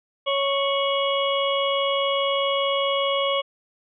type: harmonic tone with a mistuned harmonic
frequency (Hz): 554.4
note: C#5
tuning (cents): 0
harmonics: 1 / 2 / 4 / 5 / 6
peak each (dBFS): -23 / -26 / -31 / -29 / -29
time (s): 0.26-3.42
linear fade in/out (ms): 20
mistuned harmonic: 5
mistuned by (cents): +82
effects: none